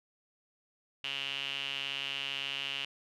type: tone with band-pass filter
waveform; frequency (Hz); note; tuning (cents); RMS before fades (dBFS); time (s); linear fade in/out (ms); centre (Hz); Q
sawtooth; 138.2; C#3; -5; -37; 1.04-2.85; 2; 2900; 8.1
effects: none